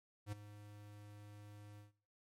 square tone with ADSR envelope, 103.83 Hz, G#2, in tune, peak -40 dBFS, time 0.26-1.92 s, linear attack 63 ms, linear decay 12 ms, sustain -15 dB, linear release 140 ms, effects noise-tail reverb RT60 0.4 s tail -18 dB re dry + MP3 64 kbps

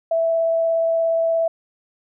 sine tone with vibrato, 659.3 Hz, E5, in tune, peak -16 dBFS, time 0.11-1.48 s, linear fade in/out 5 ms, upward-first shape triangle, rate 17 Hz, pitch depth 8 cents each way, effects none

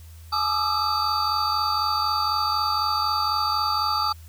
triangle tone cluster, 849 / 1190 / 1234 / 1328 / 4610 Hz, G#5 / D6 / D#6 / E6 / D8, +38 / +22 / -15 / +12 / -33 cents, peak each -26 dBFS, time 0.32-4.13 s, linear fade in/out 10 ms, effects added 81 Hz sine -41 dBFS peak until 4.28 s + white hiss -54 dBFS RMS until 4.28 s

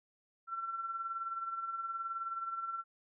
sine tone with tremolo, 1350 Hz, E6, 41 cents sharp, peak -34 dBFS, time 0.47-2.84 s, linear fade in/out 50 ms, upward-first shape sine, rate 19 Hz, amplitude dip 55%, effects none

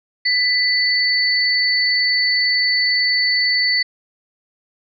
sine tone pair together, 1992 / 4489 Hz, B6 / C#8, +14 / +21 cents, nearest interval octave + major second, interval 1407 cents, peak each -17 dBFS, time 0.25-3.83 s, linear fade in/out 10 ms, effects none

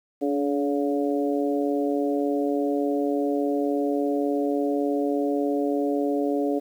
harmonic tone with a mistuned harmonic, 141.9 Hz, C#3, 41 cents sharp, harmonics 2 / 3 / 4 / 5, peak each -24 / -27 / -29 / -33 dBFS, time 0.21-6.6 s, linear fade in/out 20 ms, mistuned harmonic 2, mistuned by +21 cents, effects 9-bit

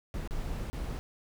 brown noise with dropouts, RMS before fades -35 dBFS, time 0.14-0.99 s, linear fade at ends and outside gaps 0 ms, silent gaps 0.275-0.309 / 0.7-0.73 s, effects none

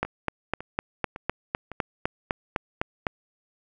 two click trains, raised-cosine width 0.5 ms, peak -9 / -21 dBFS, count 13 / 4, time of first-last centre 0.03-3.068 / 0.05-1.717 s, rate 3.95 / 1.8 Hz, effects none

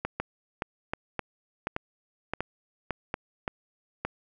two click trains, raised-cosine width 0.5 ms, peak -14 / -14 dBFS, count 8 / 5, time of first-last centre 0.05-4.05 / 0.2-3.141 s, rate 1.75 / 1.36 Hz, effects none

